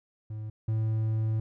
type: tone pair in turn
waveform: triangle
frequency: 108.1 / 110.12 Hz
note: A2 / A2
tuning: -30 / +2 cents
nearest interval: unison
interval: 32 cents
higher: second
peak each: -32 / -23 dBFS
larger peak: second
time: 0.3-0.5 / 0.68-1.4 s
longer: second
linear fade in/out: 5 ms
effects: none